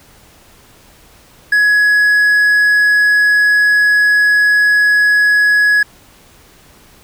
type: tone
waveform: triangle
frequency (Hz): 1679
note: G#6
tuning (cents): +18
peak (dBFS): -6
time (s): 1.52-5.83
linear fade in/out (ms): 5
effects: pink hiss -45 dBFS RMS until 7.03 s